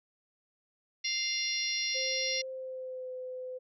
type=harmonic tone; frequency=698.5 Hz; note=F5; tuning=in tune; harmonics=3 / 4 / 5 / 6 / 7 / 8; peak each=-36 / -39 / -40 / -37 / -41 / -34 dBFS; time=1.04-2.42 s; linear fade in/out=10 ms
type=tone with pitch glide; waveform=sine; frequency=523.3 to 509.3 Hz; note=C5 to C5; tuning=0 to -47 cents; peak=-37 dBFS; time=1.94-3.59 s; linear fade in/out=20 ms; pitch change=-47 cents; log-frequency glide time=2.48-3.11 s
effects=none